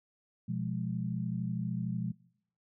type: chord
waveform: sine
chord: F diminished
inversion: second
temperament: equal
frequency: 123.47 / 174.61 / 207.7 Hz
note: Cb3 / F3 / Ab3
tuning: 0 / 0 / 0 cents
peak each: -36 / -35 / -37 dBFS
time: 0.48-2.12 s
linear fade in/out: 10 ms
effects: noise-tail reverb RT60 0.7 s tail -23 dB re dry